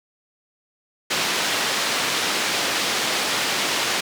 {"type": "band-pass noise", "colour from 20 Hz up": "white", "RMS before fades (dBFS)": -23, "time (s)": [1.1, 4.01], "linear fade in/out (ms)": 10, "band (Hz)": [190, 4600], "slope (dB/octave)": 12, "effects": []}